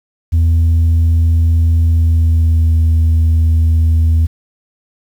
sine tone with pitch glide, 82.41 to 81.04 Hz, E2 to E2, 0 to -29 cents, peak -5 dBFS, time 0.32-4.27 s, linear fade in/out 20 ms, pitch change -29 cents, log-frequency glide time 1.84-2.79 s, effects tanh soft clip ceiling -7 dBFS + 7-bit

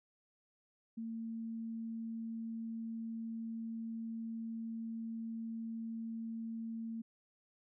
sine tone, 226.6 Hz, A#3, 49 cents flat, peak -39 dBFS, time 0.97-7.02 s, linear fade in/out 10 ms, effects none

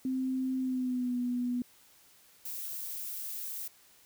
sine tone with pitch glide, 260.2 to 245.6 Hz, C4 to B3, -9 to -9 cents, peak -29 dBFS, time 0.05-1.62 s, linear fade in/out 2 ms, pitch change -100 cents, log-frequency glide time 0.59-1.16 s
violet noise, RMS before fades -39 dBFS, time 2.45-3.68 s, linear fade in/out 5 ms
effects white hiss -61 dBFS RMS until 4.05 s

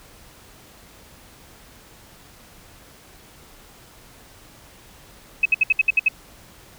sine tone bursts, 2563 Hz, E7, 49 cents flat, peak -12 dBFS, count 8, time 5.43-6.085 s, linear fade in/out 5 ms, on 25 ms, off 65 ms, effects pink hiss -48 dBFS RMS until 6.78 s

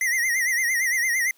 square tone with vibrato, 1975.5 Hz, B6, in tune, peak -21 dBFS, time 0.01-1.31 s, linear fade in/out 2 ms, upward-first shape sine, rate 8.8 Hz, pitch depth 110 cents each way, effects white hiss -60 dBFS RMS until 1.37 s + high-pass 200 Hz 12 dB/octave

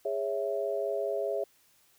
sine chord, C# minor, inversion second, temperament equal with one note detuned, 411.7 / 554.4 / 659.3 Hz, G#4 / C#5 / E5, -15 / 0 / 0 cents, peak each -33 dBFS, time 0.05-1.44 s, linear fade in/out 5 ms, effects white hiss -65 dBFS RMS until 1.98 s

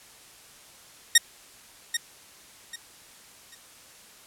10% pulse tone with echo, 1864 Hz, A#6, 1 cent flat, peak -3 dBFS, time 1.15-1.18 s, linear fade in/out 5 ms, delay 790 ms, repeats 3, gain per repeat -11 dB, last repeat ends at 3.55 s, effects white hiss -51 dBFS RMS until 4.26 s + low-pass 11000 Hz 12 dB/octave

